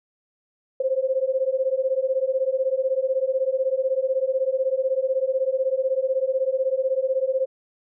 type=beating tone pair; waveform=sine; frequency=518 / 534 Hz; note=C5 / C5; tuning=-17 / +35 cents; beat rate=16 Hz; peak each=-23 dBFS; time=0.8-7.46 s; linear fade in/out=5 ms; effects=none